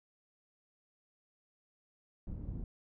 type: low-pass noise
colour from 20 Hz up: pink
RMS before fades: -41 dBFS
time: 2.27-2.64 s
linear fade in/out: 2 ms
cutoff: 190 Hz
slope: 12 dB/octave
effects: none